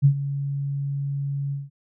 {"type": "tone with ADSR envelope", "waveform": "sine", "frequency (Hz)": 140.2, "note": "C#3", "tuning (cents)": 20, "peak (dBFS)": -10, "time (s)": [0.02, 1.7], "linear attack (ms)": 32, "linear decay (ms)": 83, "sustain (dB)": -14, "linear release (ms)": 180, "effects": []}